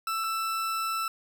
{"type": "tone pair in turn", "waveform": "40% pulse", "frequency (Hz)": [1326, 1326], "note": ["E6", "E6"], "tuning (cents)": [10, 10], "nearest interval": "unison", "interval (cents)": 0, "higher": "neither", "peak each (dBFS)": -27, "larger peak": "neither", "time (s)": [[0.07, 0.24], [0.24, 1.08]], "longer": "second", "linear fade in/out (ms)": 2, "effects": []}